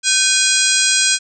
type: harmonic tone with a mistuned harmonic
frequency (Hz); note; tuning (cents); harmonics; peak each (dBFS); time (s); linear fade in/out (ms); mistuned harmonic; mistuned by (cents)
821; G#5; -20; 2 / 3 / 4 / 5 / 6 / 7 / 8 / 9 / 10; -21 / -21 / -21 / -21 / -21 / -21 / -21 / -21 / -21; 0.03-1.19; 50; 2; -110
effects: none